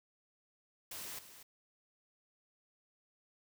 white noise with echo, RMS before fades -45 dBFS, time 0.91-1.19 s, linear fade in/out 5 ms, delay 240 ms, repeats 1, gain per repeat -11 dB, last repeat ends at 1.43 s, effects none

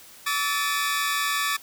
sawtooth tone cluster, 1144 / 1297 / 1756 / 2464 / 3846 Hz, D6 / E6 / A6 / D#7 / B7, -46 / -28 / -4 / -17 / -47 cents, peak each -23 / -31 / -24 / -30 / -32 dBFS, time 0.26-1.57 s, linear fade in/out 10 ms, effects white hiss -48 dBFS RMS until 1.62 s

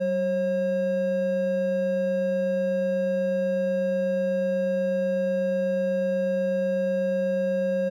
triangle tone pair together, 189.38 / 540 Hz, F#3 / C#5, +41 / -45 cents, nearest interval octave + tritone, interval 1814 cents, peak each -27 / -21 dBFS, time 0-7.9 s, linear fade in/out 20 ms, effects none

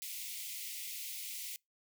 white high-pass noise, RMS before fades -43 dBFS, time 0.02-1.56 s, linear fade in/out 0 ms, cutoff 2000 Hz, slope 96 dB/octave, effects noise-tail reverb RT60 0.2 s tail -26 dB re dry

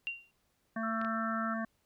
sine tone with exponential decay, 2764 Hz, F7, 19 cents flat, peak -30 dBFS, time 0.07-0.31 s, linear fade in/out 0 ms, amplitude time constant 51 ms
harmonic tone, 224.1 Hz, A3, 32 cents sharp, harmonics 1 / 3 / 5 / 7 / 8, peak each -35 / -40 / -42 / -43 / -44 dBFS, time 0.76-1.65 s, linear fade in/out 5 ms
sine tone, 1335 Hz, E6, 22 cents sharp, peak -35 dBFS, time 0.83-1.54 s, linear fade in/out 5 ms
clicks, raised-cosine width 0.3 ms, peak -30 dBFS, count 2, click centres 1.015 / 1.048 s
effects pink hiss -75 dBFS RMS until 1.85 s

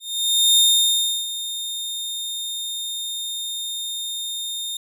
sawtooth tone with ADSR envelope, 3655 Hz, A#7, 35 cents flat, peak -9 dBFS, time 0-4.77 s, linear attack 570 ms, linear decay 690 ms, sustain -14 dB, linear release 3 ms, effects none

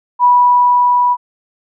sine tone with level ramp, 980 Hz, B5, 14 cents flat, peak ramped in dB -5 to -9 dBFS, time 0.19-1.17 s, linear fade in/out 50 ms, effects none

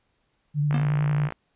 sine tone with vibrato, 146.83 Hz, D3, in tune, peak -20 dBFS, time 0.54-1.3 s, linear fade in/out 50 ms, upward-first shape square, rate 11 Hz, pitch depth 21 cents each way
click train, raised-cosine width 0.5 ms, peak -18 dBFS, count 36, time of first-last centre 0.71-1.323 s, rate 57.1 Hz
square tone with exponential decay, 239.1 Hz, A#3, 44 cents sharp, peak -26 dBFS, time 0.74-0.97 s, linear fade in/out 2 ms, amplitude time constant 48 ms
effects pink hiss -71 dBFS RMS until 1.55 s + resampled to 8000 Hz

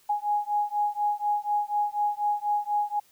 sine beating tone pair, 828 / 832.1 Hz, G#5 / G#5, -5 / +3 cents, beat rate 4.1 Hz, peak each -27 dBFS, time 0.09-3 s, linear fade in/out 10 ms, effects white hiss -61 dBFS RMS until 3.11 s

